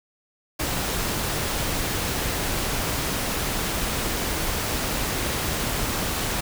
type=noise; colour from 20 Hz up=pink; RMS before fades=-26 dBFS; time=0.59-6.41 s; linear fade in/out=10 ms; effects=none